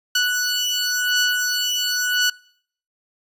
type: beating tone pair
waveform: 15% pulse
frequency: 1477 / 1477.95 Hz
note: F#6 / F#6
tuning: -3 / -2 cents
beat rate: 0.95 Hz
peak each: -15 dBFS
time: 0.15-2.3 s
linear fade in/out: 5 ms
effects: noise-tail reverb RT60 0.6 s tail -23 dB re dry + resampled to 32000 Hz